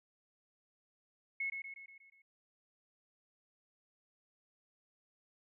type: tone with echo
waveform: sine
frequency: 2185 Hz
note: C#7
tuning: 26 cents flat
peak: -34 dBFS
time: 1.4-1.5 s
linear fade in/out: 5 ms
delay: 120 ms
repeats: 6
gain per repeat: -5 dB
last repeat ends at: 2.22 s
effects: none